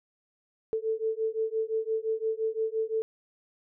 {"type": "beating tone pair", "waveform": "sine", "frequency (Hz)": [440, 445.8], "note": ["A4", "A4"], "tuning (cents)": [0, 23], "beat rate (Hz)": 5.8, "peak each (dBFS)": -30, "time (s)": [0.73, 3.02], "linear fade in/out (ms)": 0, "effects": []}